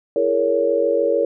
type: chord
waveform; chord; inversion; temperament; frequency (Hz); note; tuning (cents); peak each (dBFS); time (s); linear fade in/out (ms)
sine; A# half-diminished seventh; second; just; 335.6 / 419.5 / 466.2 / 559.4; E4 / G#4 / A#4 / C#5; +31 / +17 / 0 / +16; -25 / -23 / -19 / -19; 0.16-1.25; 2
effects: none